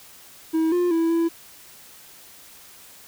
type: tone with pitch steps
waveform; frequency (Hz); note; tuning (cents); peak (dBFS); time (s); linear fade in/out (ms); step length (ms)
triangle; 321.5 / 353.5 / 329.5 / 333.2; E4 / F4 / E4 / E4; -43 / +21 / -1 / +19; -16; 0.53-1.29; 20; 190
effects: white hiss -47 dBFS RMS until 3.07 s